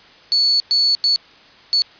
sine tone bursts at uneven times, 4435 Hz, C#8, in tune, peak -12 dBFS, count 4, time 0.32-0.6 / 0.71-0.95 / 1.04-1.16 / 1.73-1.82 s, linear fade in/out 0 ms, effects white hiss -46 dBFS RMS until 1.99 s + resampled to 11025 Hz

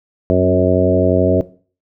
harmonic tone with a mistuned harmonic, 91.6 Hz, F#2, 17 cents flat, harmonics 1 / 2 / 3 / 4 / 5 / 6 / 7, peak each -18 / -18 / -18 / -18 / -18 / -18 / -18 dBFS, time 0.3-1.41 s, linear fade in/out 0 ms, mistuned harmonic 3, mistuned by -15 cents, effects noise-tail reverb RT60 0.4 s tail -17 dB re dry

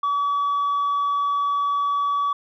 sine tone, 1141 Hz, C#6, 50 cents sharp, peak -17 dBFS, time 0.03-2.33 s, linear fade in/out 5 ms, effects tanh soft clip ceiling -18 dBFS

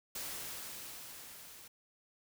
white noise with level ramp, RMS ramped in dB -41 to -54 dBFS, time 0.15-1.68 s, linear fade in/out 5 ms, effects none

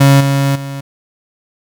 35% pulse tone with level steps, 138.4 Hz, C#3, 2 cents flat, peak -3 / -9 / -20 dBFS, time 0-0.81 s, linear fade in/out 10 ms, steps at 0.2 / 0.55 s, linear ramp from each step 10 ms, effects none

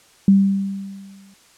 sine tone with exponential decay, 196 Hz, G3, in tune, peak -7 dBFS, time 0.28-1.34 s, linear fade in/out 2 ms, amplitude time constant 230 ms, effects white hiss -52 dBFS RMS until 1.57 s + low-pass 9000 Hz 12 dB/octave

